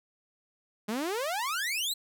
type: exponential sweep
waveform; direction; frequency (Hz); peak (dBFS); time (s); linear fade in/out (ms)
sawtooth; up; 201.5 to 4186; -26; 0.88-1.94; 10
effects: none